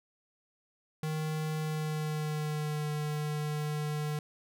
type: tone with pitch glide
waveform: square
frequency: 155.56 to 150.35 Hz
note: D#3 to D3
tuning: 0 to +41 cents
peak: -32 dBFS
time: 1.03-4.19 s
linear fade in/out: 2 ms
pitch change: -59 cents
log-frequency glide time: 1.59-2.88 s
effects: none